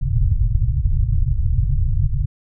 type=low-pass noise; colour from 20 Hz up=pink; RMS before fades=-17 dBFS; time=0.01-2.26 s; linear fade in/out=10 ms; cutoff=140 Hz; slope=96 dB/octave; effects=none